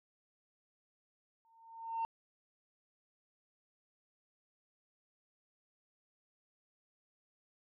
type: tone with exponential growth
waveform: sine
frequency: 910 Hz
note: A#5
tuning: 42 cents flat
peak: -29 dBFS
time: 1.45-2.05 s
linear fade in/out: 0 ms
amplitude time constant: 130 ms
effects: tanh soft clip ceiling -31 dBFS